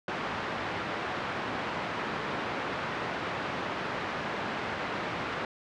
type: band-pass noise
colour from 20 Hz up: white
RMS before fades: -34 dBFS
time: 0.08-5.45 s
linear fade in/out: 2 ms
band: 100 to 1600 Hz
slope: 12 dB/octave
effects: low-pass 5000 Hz 12 dB/octave